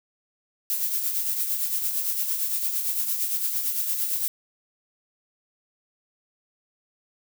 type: noise with tremolo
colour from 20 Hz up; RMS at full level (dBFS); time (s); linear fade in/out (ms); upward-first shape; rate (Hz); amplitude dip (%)
violet; -24; 0.7-4.28; 0; triangle; 8.8; 55
effects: none